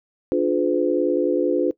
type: chord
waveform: sine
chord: D diminished seventh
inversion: none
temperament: just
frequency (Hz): 293.7 / 352.4 / 422.9 / 507.5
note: D4 / F4 / Ab4 / Cb5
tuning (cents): 0 / +16 / +31 / +47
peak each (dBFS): -22 / -21 / -25 / -23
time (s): 0.32-1.71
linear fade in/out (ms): 0
effects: noise-tail reverb RT60 0.1 s tail -19 dB re dry